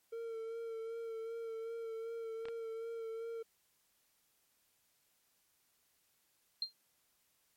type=tone with vibrato; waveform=triangle; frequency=454.7 Hz; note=A#4; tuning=43 cents flat; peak=-38 dBFS; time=0.12-3.43 s; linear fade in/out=10 ms; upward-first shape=sine; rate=2.6 Hz; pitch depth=26 cents each way
type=clicks; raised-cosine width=0.3 ms; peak=-32 dBFS; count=2; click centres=2.455 / 2.485 s
type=tone with exponential decay; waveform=sine; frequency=4186 Hz; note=C8; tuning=in tune; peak=-30 dBFS; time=6.62-6.73 s; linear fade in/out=2 ms; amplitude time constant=22 ms
effects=white hiss -75 dBFS RMS until 7.56 s + MP3 64 kbps